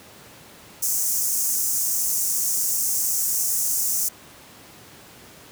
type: high-pass noise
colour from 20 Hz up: pink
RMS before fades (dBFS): -23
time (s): 0.82-4.09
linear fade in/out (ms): 10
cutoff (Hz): 5900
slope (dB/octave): 48
effects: pink hiss -46 dBFS RMS until 5.51 s + high-pass 100 Hz 12 dB/octave